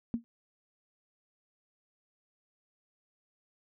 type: tone with exponential decay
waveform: sine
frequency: 233.1 Hz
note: A#3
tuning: in tune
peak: -24 dBFS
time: 0.14-0.24 s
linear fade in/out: 0 ms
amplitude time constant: 20 ms
effects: none